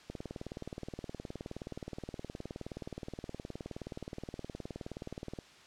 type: click train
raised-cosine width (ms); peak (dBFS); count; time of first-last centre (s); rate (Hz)
2; -27; 102; 0.1-5.388; 19.1
effects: white hiss -57 dBFS RMS until 5.66 s + low-pass 5000 Hz 12 dB/octave